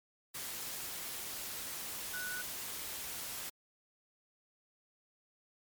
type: tone in noise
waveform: sine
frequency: 1480 Hz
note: F#6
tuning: in tune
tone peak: -39 dBFS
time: 2.13-2.42 s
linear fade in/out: 10 ms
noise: white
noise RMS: -42 dBFS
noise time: 0.34-3.5 s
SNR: 0 dB
effects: MP3 96 kbps